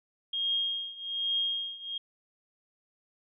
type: tone with tremolo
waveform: sine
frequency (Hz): 3243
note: G#7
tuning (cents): -42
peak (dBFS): -25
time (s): 0.33-1.98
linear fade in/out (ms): 5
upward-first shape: triangle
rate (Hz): 1.2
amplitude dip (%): 90
effects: none